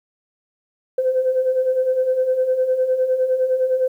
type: beating tone pair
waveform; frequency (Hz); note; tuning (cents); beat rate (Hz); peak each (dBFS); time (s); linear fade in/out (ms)
sine; 507 / 516.8; B4 / C5; +45 / -21; 9.8; -23 / -16; 0.98-3.88; 5
effects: tanh soft clip ceiling -9 dBFS + 9-bit